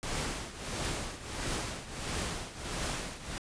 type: noise with tremolo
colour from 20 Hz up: pink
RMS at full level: -33 dBFS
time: 0.03-3.38 s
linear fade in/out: 0 ms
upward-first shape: triangle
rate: 1.5 Hz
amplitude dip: 80%
effects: resampled to 22050 Hz